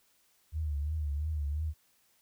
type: tone with vibrato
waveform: sine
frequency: 75 Hz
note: D2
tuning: 37 cents sharp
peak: -30 dBFS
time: 0.52-1.74 s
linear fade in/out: 50 ms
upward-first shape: triangle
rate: 2.9 Hz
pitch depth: 110 cents each way
effects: white hiss -69 dBFS RMS until 2.21 s